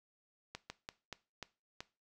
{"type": "slowing click train", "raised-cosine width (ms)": 0.2, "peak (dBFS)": -25, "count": 6, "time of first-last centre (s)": [0.55, 1.805], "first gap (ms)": 150, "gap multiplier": 1.26, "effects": ["noise-tail reverb RT60 0.3 s tail -18 dB re dry"]}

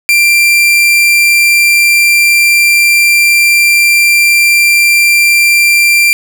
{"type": "tone", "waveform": "40% pulse", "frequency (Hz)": 2367, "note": "D7", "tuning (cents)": 13, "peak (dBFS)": -4, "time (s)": [0.09, 6.13], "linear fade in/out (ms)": 0, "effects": []}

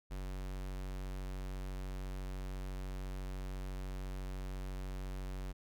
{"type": "tone", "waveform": "square", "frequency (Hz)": 47, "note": "F#1", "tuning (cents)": 28, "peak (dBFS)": -40, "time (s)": [0.1, 5.53], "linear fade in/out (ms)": 20, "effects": []}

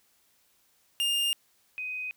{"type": "tone pair in turn", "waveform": ["45% pulse", "sine"], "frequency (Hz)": [2812, 2506], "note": ["F7", "D#7"], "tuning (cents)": [11, 12], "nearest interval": "major second", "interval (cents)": 199, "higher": "first", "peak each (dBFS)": [-25, -32], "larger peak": "first", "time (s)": [[1, 1.33], [1.78, 2.11]], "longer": "neither", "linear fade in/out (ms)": 0, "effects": ["white hiss -67 dBFS RMS until 2.16 s"]}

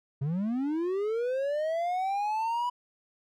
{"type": "linear sweep", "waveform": "triangle", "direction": "up", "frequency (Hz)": [130.2, 987.8], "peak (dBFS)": -25, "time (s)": [0.21, 2.7], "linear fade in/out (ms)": 10, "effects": []}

